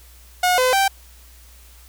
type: tone with pitch steps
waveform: sawtooth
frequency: 724 / 509 / 781 Hz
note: F#5 / C5 / G5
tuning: -38 / -48 / -7 cents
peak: -11 dBFS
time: 0.43-0.88 s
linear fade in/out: 5 ms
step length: 150 ms
effects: added 60 Hz sine -45 dBFS peak until 1.88 s + white hiss -50 dBFS RMS until 1.88 s